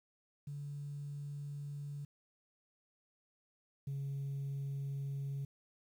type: tone pair in turn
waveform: sine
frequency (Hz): 143.7 / 138.75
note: D3 / C#3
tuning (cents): -37 / +2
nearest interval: minor second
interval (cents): 61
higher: first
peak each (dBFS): -40 / -35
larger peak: second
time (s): 0.47-2.05 / 3.87-5.45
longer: neither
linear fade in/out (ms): 5
effects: tanh soft clip ceiling -35 dBFS + 11-bit